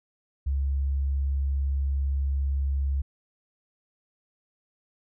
sine tone, 68.8 Hz, C#2, 12 cents flat, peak -23 dBFS, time 0.46-3.02 s, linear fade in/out 10 ms, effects none

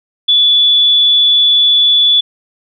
sine tone, 3446 Hz, A7, 37 cents flat, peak -6 dBFS, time 0.28-2.21 s, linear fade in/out 10 ms, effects none

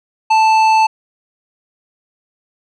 sine tone with tanh clipping, 880 Hz, A5, in tune, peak -10 dBFS, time 0.3-0.87 s, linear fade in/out 10 ms, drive 12 dB, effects none

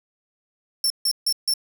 sawtooth tone bursts, 5410 Hz, E8, 44 cents sharp, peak -16 dBFS, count 4, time 0.84-1.538 s, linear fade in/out 2 ms, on 62 ms, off 150 ms, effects 8-bit

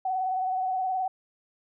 sine tone with vibrato, 750 Hz, F#5, 23 cents sharp, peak -25 dBFS, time 0.05-1.08 s, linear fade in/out 5 ms, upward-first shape sine, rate 19 Hz, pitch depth 36 cents each way, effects none

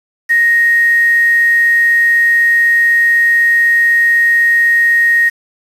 sine tone with quantisation, 1868 Hz, A#6, 3 cents sharp, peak -7 dBFS, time 0.29-5.3 s, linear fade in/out 20 ms, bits 5, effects resampled to 32000 Hz

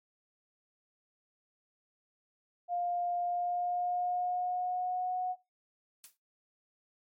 sine tone with pitch glide, 704 to 733 Hz, F5 to F#5, +14 to -16 cents, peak -30 dBFS, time 2.68-5.36 s, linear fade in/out 50 ms, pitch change +70 cents, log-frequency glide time 3.2-5.16 s
blue noise with exponential decay, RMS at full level -45 dBFS, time 6.04-6.17 s, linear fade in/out 0 ms, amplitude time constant 28 ms
effects noise-tail reverb RT60 0.2 s tail -18 dB re dry + MP3 64 kbps

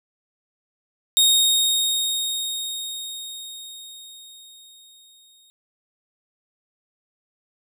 sawtooth tone with exponential decay, 3723 Hz, A#7, 3 cents flat, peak -10 dBFS, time 1.17-5.5 s, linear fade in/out 0 ms, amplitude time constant 940 ms, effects none

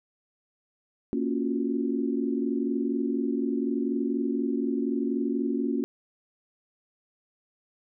sine chord, Gb major seventh, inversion first, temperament equal, 233.1 / 277.2 / 349.2 / 370 Hz, Bb3 / Db4 / F4 / Gb4, 0 / 0 / 0 / 0 cents, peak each -29 / -28 / -33 / -34 dBFS, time 1.13-5.84 s, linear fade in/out 0 ms, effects none

